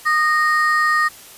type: ring-modulated tone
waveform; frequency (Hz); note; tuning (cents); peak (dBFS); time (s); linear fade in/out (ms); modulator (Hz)
triangle; 1543; G6; -28; -9; 0.05-1.09; 20; 314
effects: white hiss -41 dBFS RMS until 1.37 s + resampled to 32000 Hz